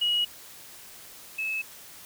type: tone pair in turn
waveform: sine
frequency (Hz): 2904 / 2597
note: F#7 / E7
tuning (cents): -33 / -26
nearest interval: major second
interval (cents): 193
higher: first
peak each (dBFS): -21 / -27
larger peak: first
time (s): 0.01-0.25 / 1.38-1.62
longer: neither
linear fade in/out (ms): 10
effects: tanh soft clip ceiling -18 dBFS + white hiss -47 dBFS RMS until 2.05 s